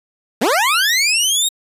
20% pulse linear sweep, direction up, 186 to 3799 Hz, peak -8 dBFS, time 0.41-1.49 s, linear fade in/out 10 ms, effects resampled to 32000 Hz

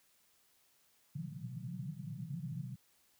pink band-pass noise, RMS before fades -43 dBFS, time 1.15-2.76 s, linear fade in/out 10 ms, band 120 to 190 Hz, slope 96 dB/octave, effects white hiss -71 dBFS RMS until 3.19 s

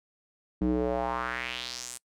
square tone with band-pass filter sweep, 61.7 Hz, B1, 1 cent flat, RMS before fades -31 dBFS, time 0.61-1.98 s, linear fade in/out 5 ms, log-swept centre 250 to 9300 Hz, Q 2.9, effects noise-tail reverb RT60 0.1 s tail -25 dB re dry

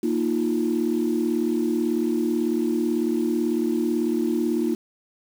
sine chord, Bb suspended fourth, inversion none, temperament equal, 233.1 / 311.1 / 349.2 Hz, Bb3 / Eb4 / F4, 0 / 0 / 0 cents, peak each -24 dBFS, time 0.03-4.75 s, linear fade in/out 5 ms, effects tanh soft clip ceiling -13 dBFS + 7-bit

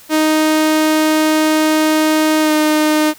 sawtooth tone with pitch glide, 311.1 to 306.6 Hz, D#4 to D#4, 0 to -25 cents, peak -7 dBFS, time 0.09-3.14 s, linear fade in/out 50 ms, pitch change -25 cents, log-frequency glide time 2.41-2.52 s, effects white hiss -42 dBFS RMS until 3.18 s

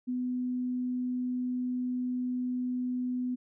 sine tone, 250 Hz, B3, 21 cents sharp, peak -29 dBFS, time 0.07-3.36 s, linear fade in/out 20 ms, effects none

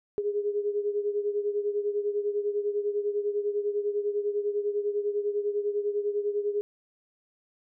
sine beating tone pair, 410 / 420 Hz, G#4 / G#4, -22 / +19 cents, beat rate 10 Hz, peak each -27 / -32 dBFS, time 0.18-6.61 s, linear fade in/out 0 ms, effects none

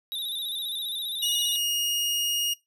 square tone with vibrato, 3699 Hz, A#7, 14 cents flat, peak -30 dBFS, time 0.12-1.56 s, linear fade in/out 0 ms, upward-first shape square, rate 15 Hz, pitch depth 59 cents each way
sawtooth tone with pitch glide, 2888 to 2863 Hz, F#7 to F7, -43 to +42 cents, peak -21 dBFS, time 1.22-2.54 s, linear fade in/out 10 ms, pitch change -15 cents, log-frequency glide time 1.41-1.65 s
effects noise-tail reverb RT60 0.2 s tail -20 dB re dry

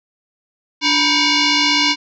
sine tone with frequency modulation, 987.8 Hz, B5, in tune, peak -12 dBFS, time 0.81-1.96 s, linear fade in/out 50 ms, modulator 640 Hz, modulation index 6.9, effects none

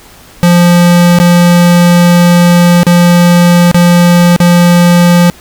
square tone with dropouts, 174.5 Hz, F3, 1 cent flat, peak -3 dBFS, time 0.43-5.3 s, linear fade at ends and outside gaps 0 ms, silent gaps 1.187-1.2 / 2.832-2.867 / 3.714-3.745 / 4.363-4.402 s, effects pink hiss -36 dBFS RMS until 5.4 s

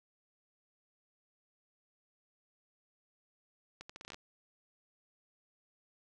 accelerating click train, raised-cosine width 0.2 ms, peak -29 dBFS, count 10, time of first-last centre 3.81-4.144 s, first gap 85 ms, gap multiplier 0.77, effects none

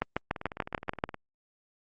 two click trains, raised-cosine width 0.5 ms, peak -12 / -23 dBFS, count 8 / 17, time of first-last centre 0.02-1.039 / 0.31-1.143 s, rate 6.87 / 19.2 Hz, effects Opus 32 kbps

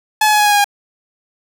sawtooth tone with pitch steps, 857 / 849.6 / 842.3 / 835 / 827.8 / 820.7 / 813.6 Hz, A5 / G#5 / G#5 / G#5 / G#5 / G#5 / G#5, -46 / +39 / +24 / +9 / -6 / -21 / -36 cents, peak -6 dBFS, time 0.21-0.644 s, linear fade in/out 5 ms, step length 62 ms, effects none

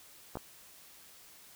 clicks, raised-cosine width 1 ms, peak -24 dBFS, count 2, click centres 0.355 / 0.371 s, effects white hiss -56 dBFS RMS until 1.55 s

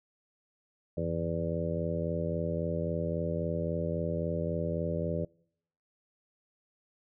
harmonic tone with a mistuned harmonic, 83.7 Hz, E2, 27 cents sharp, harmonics 1 / 2 / 3 / 4 / 5 / 6 / 7, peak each -37 / -34 / -42 / -40 / -39 / -37 / -36 dBFS, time 0.97-5.25 s, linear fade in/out 5 ms, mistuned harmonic 1, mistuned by +110 cents, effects noise-tail reverb RT60 0.7 s tail -26 dB re dry

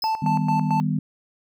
square tone with exponential decay, 5100 Hz, D#8, 42 cents sharp, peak -24 dBFS, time 0.02-0.23 s, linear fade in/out 5 ms, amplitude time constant 44 ms
triangle tone with tremolo, 882 Hz, A5, 4 cents sharp, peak -18 dBFS, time 0.04-0.8 s, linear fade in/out 0 ms, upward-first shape square, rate 4.5 Hz, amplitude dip 75%
sine chord, Eb augmented, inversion none, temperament equal, 155.56 / 196 / 246.9 Hz, Eb3 / G3 / B3, 0 / 0 / 0 cents, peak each -23 / -25 / -27 dBFS, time 0.22-0.99 s, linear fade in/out 5 ms
effects none

